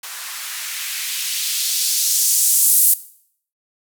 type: noise with band-pass filter sweep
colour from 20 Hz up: violet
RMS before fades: -19 dBFS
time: 0.03-2.94 s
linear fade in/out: 5 ms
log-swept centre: 990 to 11000 Hz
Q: 1.2
effects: noise-tail reverb RT60 0.6 s tail -17 dB re dry